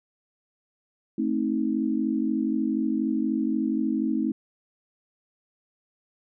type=chord; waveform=sine; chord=A diminished; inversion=none; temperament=just; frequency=220 / 264 / 316.8 Hz; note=A3 / C4 / Eb4; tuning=0 / +16 / +31 cents; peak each=-27 dBFS; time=1.18-4.32 s; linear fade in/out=5 ms; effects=none